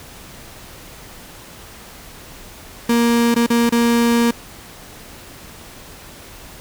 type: tone with dropouts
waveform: 35% pulse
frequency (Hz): 234.9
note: A#3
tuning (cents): +13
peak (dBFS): -11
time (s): 2.89-4.31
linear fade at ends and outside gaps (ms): 5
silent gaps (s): 3.344-3.361 / 3.464-3.501 / 3.694-3.722
effects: pink hiss -39 dBFS RMS until 6.6 s